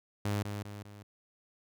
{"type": "tone with echo", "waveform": "sawtooth", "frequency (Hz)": 102.7, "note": "G#2", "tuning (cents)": -19, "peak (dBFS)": -26, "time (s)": [0.25, 0.43], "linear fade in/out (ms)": 5, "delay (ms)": 200, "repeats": 3, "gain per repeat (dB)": -6, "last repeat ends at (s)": 1.03, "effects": []}